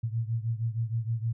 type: beating tone pair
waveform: sine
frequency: 112.4 / 118.8 Hz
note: A2 / A#2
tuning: +37 / +33 cents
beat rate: 6.4 Hz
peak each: -29 / -32 dBFS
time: 0.03-1.33 s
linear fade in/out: 10 ms
effects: none